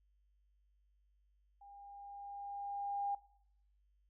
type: tone with level ramp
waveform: sine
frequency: 805 Hz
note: G5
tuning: 46 cents sharp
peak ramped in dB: -55 to -34 dBFS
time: 1.61-3.15 s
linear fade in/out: 5 ms
effects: noise-tail reverb RT60 0.7 s tail -19 dB re dry + added 50 Hz sine -70 dBFS peak until 4.09 s